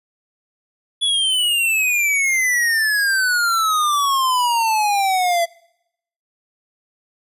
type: exponential sweep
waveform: square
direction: down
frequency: 3429 to 670 Hz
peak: -16 dBFS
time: 1.01-5.46 s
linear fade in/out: 20 ms
effects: noise-tail reverb RT60 0.8 s tail -24 dB re dry + resampled to 32000 Hz